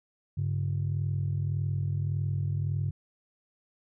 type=tone pair together; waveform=sine; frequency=99.5 / 141.23 Hz; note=G2 / C#3; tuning=+26 / +33 cents; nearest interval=tritone; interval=607 cents; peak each=-28 / -29 dBFS; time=0.37-2.91 s; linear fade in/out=10 ms; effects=tanh soft clip ceiling -21 dBFS